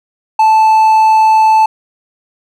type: tone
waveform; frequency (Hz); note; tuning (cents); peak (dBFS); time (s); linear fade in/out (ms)
triangle; 876; A5; -8; -3; 0.39-1.66; 5
effects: none